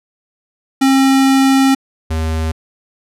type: tone pair in turn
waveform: square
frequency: 268.7 / 79.88 Hz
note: C4 / D#2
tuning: +46 / +46 cents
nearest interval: octave + major sixth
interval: 2100 cents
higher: first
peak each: -9 / -16 dBFS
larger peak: first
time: 0.81-1.75 / 2.1-2.52 s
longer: first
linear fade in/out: 10 ms
effects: low-pass 12000 Hz 12 dB/octave